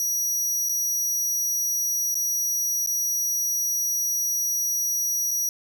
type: tone with dropouts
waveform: sawtooth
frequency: 5790 Hz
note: F#8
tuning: 38 cents flat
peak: -20 dBFS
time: 0-5.49 s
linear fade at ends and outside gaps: 1 ms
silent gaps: 0.688-0.693 / 2.144-2.153 / 2.862-2.873 / 5.309-5.313 s
effects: none